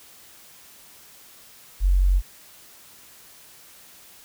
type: tone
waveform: sine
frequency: 46.25 Hz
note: F#1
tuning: in tune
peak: -15 dBFS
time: 1.8-2.22 s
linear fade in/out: 50 ms
effects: white hiss -49 dBFS RMS until 4.24 s